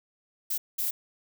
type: noise bursts at uneven times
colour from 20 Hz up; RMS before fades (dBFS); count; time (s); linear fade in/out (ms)
violet; -29; 2; 0.5-0.58 / 0.78-0.91; 10
effects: none